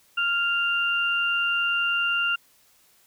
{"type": "tone pair together", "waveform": "sine", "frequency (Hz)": [1398.1, 2785], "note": ["F6", "F7"], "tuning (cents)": [1, -5], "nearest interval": "octave", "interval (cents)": 1194, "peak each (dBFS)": -24, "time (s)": [0.17, 2.36], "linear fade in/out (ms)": 10, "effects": ["white hiss -60 dBFS RMS until 3.06 s"]}